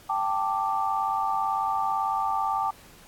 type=chord; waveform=sine; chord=G suspended second; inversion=none; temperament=just; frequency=784 / 882 / 1176 Hz; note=G5 / A5 / D6; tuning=0 / +4 / +2 cents; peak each=-28 dBFS; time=0.09-2.71 s; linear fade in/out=10 ms; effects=pink hiss -52 dBFS RMS until 3.07 s + AAC 64 kbps